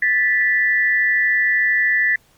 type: tone pair together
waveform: sine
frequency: 1758 / 1971 Hz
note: A6 / B6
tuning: -2 / -4 cents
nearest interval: major second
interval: 198 cents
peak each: -17 dBFS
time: 0.02-2.16 s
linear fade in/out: 5 ms
effects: pink hiss -56 dBFS RMS until 2.37 s + Opus 32 kbps